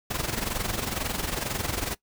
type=noise with amplitude modulation; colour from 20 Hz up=pink; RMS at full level=-27 dBFS; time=0.1-1.95 s; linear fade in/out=10 ms; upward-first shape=sine; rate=22.1 Hz; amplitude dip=70%; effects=noise-tail reverb RT60 0.1 s tail -20 dB re dry